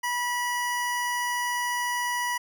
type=tone pair together; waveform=square; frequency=974 / 1948 Hz; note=B5 / B6; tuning=-24 / -24 cents; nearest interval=octave; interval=1200 cents; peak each=-29 / -30 dBFS; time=0.03-2.38 s; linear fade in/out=10 ms; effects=none